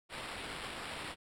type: noise with sample-and-hold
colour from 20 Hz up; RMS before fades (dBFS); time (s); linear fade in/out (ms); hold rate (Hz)
white; -43; 0.09-1.16; 50; 6300
effects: low-pass 10000 Hz 12 dB/octave